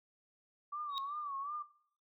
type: tone with vibrato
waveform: sine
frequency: 1147 Hz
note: D6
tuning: 41 cents flat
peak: -38 dBFS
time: 0.72-1.63 s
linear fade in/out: 10 ms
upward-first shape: sine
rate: 2.7 Hz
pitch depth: 93 cents each way
type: tone with exponential growth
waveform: sine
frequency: 3775 Hz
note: A#7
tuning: 21 cents sharp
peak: -33 dBFS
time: 0.89-0.98 s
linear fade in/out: 0 ms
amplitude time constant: 19 ms
effects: noise-tail reverb RT60 0.6 s tail -18 dB re dry